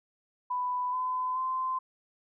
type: tone with pitch steps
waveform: sine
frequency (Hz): 994 / 1014.3 / 1035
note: B5 / B5 / C6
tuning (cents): +11 / +46 / -19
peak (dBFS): -28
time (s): 0.5-1.79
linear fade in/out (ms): 10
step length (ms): 430
effects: none